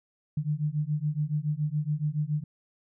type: beating tone pair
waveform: sine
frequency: 146.83 / 153.93 Hz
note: D3 / D#3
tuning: 0 / -18 cents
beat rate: 7.1 Hz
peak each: -29 dBFS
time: 0.37-2.44 s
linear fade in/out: 5 ms
effects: none